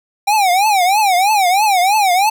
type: tone with vibrato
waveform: square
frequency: 784 Hz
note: G5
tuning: in tune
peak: -11 dBFS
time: 0.27-2.3 s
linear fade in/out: 10 ms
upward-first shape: triangle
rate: 3.1 Hz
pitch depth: 210 cents each way
effects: none